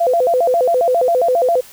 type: tone with vibrato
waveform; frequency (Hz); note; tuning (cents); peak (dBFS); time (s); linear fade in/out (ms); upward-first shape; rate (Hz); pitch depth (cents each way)
sine; 587.3; D5; 0; -11; 0-1.61; 10; square; 7.4; 260
effects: white hiss -41 dBFS RMS until 1.72 s